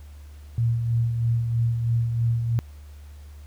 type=tone with tremolo; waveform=sine; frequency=116.54 Hz; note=A#2; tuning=in tune; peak=-18 dBFS; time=0.58-2.59 s; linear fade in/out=0 ms; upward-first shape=sine; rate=3.1 Hz; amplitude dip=45%; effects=added 73 Hz sine -40 dBFS peak until 3.46 s + pink hiss -57 dBFS RMS until 3.46 s